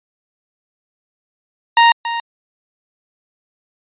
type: tone with echo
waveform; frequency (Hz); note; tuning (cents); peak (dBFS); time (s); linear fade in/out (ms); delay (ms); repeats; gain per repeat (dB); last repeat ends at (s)
sawtooth; 932.3; A#5; 0; -3; 1.77-1.92; 2; 280; 1; -12; 2.2
effects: resampled to 8000 Hz